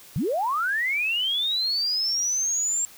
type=linear sweep; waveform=sine; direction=up; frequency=110.4 to 7460 Hz; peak=-22 dBFS; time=0.16-2.85 s; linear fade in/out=0 ms; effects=white hiss -48 dBFS RMS until 2.97 s